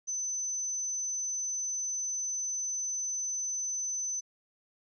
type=tone; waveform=sine; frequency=6080 Hz; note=F#8; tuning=46 cents sharp; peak=-31 dBFS; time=0.07-4.21 s; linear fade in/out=20 ms; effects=none